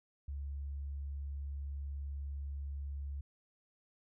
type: tone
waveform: sine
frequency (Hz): 70.3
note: C#2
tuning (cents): +25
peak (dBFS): -38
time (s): 0.28-3.21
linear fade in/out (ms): 5
effects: none